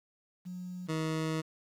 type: tone pair in turn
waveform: sine / 20% pulse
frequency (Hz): 180.7 / 158.72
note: F#3 / D#3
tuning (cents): -41 / +35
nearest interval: major second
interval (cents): 224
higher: first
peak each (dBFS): -38 / -26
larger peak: second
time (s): 0.45-0.88 / 0.88-1.42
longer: second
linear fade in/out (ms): 20
effects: low-pass 9000 Hz 12 dB/octave + 10-bit